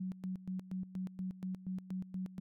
sine tone with tremolo, 186 Hz, F#3, 9 cents sharp, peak -36 dBFS, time 0-2.4 s, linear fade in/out 10 ms, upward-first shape square, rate 4.2 Hz, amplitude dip 80%, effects none

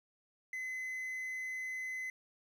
triangle tone with quantisation, 2035 Hz, C7, 49 cents flat, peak -36 dBFS, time 0.53-2.1 s, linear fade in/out 2 ms, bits 11, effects none

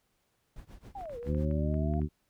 brown noise with tremolo, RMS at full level -45 dBFS, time 0.56-1.45 s, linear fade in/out 2 ms, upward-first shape triangle, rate 7.3 Hz, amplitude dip 100%
sine linear two-way sweep, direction down then up, 827 to 466.2 to 697 Hz, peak -38 dBFS, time 0.95-2 s, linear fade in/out 5 ms, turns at 1.18 s
clicks, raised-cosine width 0.5 ms, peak -38 dBFS, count 10, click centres 1.01 / 1.056 / 1.096 / 1.229 / 1.269 / 1.347 / 1.512 / 1.742 / 1.938 / 2.017 s
harmonic tone, 75.4 Hz, D2, 46 cents sharp, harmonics 1 / 2 / 3 / 4 / 5, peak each -30 / -32 / -35 / -39 / -41 dBFS, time 1.25-2.09 s, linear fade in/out 50 ms
effects pink hiss -75 dBFS RMS until 2.29 s

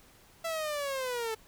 sawtooth linear sweep, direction down, 668 to 434.8 Hz, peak -28 dBFS, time 0.44-1.35 s, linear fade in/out 10 ms, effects pink hiss -59 dBFS RMS until 1.47 s

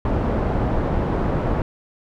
pink low-pass noise, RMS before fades -21 dBFS, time 0.05-1.62 s, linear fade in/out 2 ms, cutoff 860 Hz, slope 12 dB/octave, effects none

